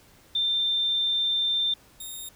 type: tone pair in turn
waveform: sine / 10% pulse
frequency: 3583 / 3686 Hz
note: A7 / A#7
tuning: +31 / -20 cents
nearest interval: unison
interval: 49 cents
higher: second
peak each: -22 / -28 dBFS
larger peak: first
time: 0.35-1.74 / 2-2.29 s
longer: first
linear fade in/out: 5 ms
effects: pink hiss -56 dBFS RMS until 2.35 s